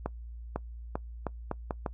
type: accelerating click train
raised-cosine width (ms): 1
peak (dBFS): -17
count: 7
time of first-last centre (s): 0.06-1.862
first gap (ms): 500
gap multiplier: 0.79
effects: noise-tail reverb RT60 0.1 s tail -22 dB re dry + added 58 Hz sine -40 dBFS peak until 1.93 s